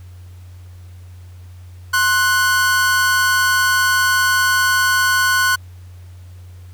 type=tone pair together; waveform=45% pulse; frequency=1055 / 1480 Hz; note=C6 / F#6; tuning=+14 / 0 cents; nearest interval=tritone; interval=586 cents; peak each=-19 / -14 dBFS; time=1.93-5.56 s; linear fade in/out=10 ms; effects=added 90 Hz sine -35 dBFS peak until 6.73 s + pink hiss -53 dBFS RMS until 6.73 s